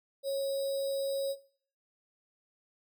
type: tone with sample-and-hold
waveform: sine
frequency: 548 Hz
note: C#5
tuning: 20 cents flat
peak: -29 dBFS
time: 0.23-1.36 s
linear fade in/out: 50 ms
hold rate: 4410 Hz
effects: noise-tail reverb RT60 0.5 s tail -17 dB re dry